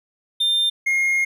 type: tone pair in turn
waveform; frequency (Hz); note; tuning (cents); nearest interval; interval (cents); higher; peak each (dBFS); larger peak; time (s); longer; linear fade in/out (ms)
triangle; 3600 / 2141; A7 / C7; +39 / +39; major sixth; 900; first; -15; neither; 0.4-0.7 / 0.86-1.25; second; 10
effects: none